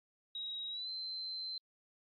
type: tone with pitch glide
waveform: sine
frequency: 3819 to 4093 Hz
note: A#7 to C8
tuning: +41 to -39 cents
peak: -39 dBFS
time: 0.35-1.58 s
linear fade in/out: 2 ms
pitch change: +120 cents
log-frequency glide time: 0.7-0.89 s
effects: AAC 48 kbps